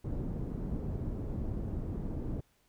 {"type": "low-pass noise", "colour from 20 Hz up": "pink", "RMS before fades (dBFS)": -36, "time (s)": [0.04, 2.41], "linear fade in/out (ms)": 10, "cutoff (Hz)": 320, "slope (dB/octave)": 12, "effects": ["pink hiss -71 dBFS RMS until 2.68 s"]}